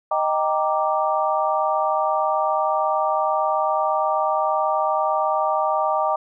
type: chord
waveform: sine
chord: Eb major seventh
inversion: none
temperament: equal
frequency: 622.3 / 784 / 932.3 / 1174.7 Hz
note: Eb5 / G5 / Bb5 / D6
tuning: 0 / 0 / 0 / 0 cents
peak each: -23 / -23 / -25 / -24 dBFS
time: 0.11-6.16 s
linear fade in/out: 5 ms
effects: none